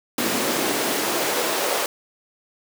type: noise with high-pass filter sweep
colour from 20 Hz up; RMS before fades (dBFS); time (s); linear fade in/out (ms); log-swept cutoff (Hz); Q
pink; -23; 0.18-1.86; 2; 240 to 540; 1.7
effects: none